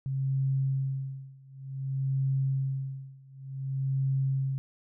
sine tone with tremolo, 134.7 Hz, C#3, 49 cents flat, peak -24 dBFS, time 0.06-4.58 s, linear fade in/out 0 ms, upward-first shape sine, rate 0.55 Hz, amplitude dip 95%, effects none

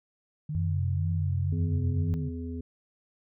sine tone with vibrato, 145.9 Hz, D3, 11 cents flat, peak -30 dBFS, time 0.49-2.29 s, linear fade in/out 5 ms, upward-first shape sine, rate 2 Hz, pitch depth 190 cents each way
sine tone, 91.9 Hz, F#2, 11 cents flat, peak -26 dBFS, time 0.55-2.14 s, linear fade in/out 0 ms
harmonic tone, 83.8 Hz, E2, 29 cents sharp, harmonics 1 / 3 / 5, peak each -35 / -36 / -44 dBFS, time 1.52-2.61 s, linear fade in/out 5 ms
effects none

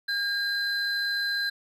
triangle tone pair together, 1615 / 4067 Hz, G#6 / C8, -49 / -50 cents, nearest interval octave + major third, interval 1599 cents, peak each -25 / -28 dBFS, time 0.08-1.5 s, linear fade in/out 10 ms, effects tanh soft clip ceiling -16 dBFS

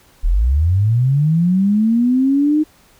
sine linear sweep, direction up, 34.45 to 311.1 Hz, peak -11 dBFS, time 0.23-2.64 s, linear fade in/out 20 ms, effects pink hiss -51 dBFS RMS until 2.99 s

